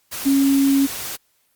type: tone in noise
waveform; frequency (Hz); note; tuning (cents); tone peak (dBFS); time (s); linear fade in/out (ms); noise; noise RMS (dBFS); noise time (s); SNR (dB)
sine; 275; C#4; -14; -13; 0.25-0.87; 20; white; -29; 0.11-1.17; +13
effects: white hiss -64 dBFS RMS until 1.55 s + Opus 48 kbps